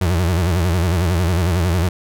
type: tone with vibrato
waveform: 35% pulse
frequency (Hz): 87.2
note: F2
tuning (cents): -2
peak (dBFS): -13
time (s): 0.01-1.89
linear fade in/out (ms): 5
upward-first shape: sine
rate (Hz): 11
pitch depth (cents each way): 130
effects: none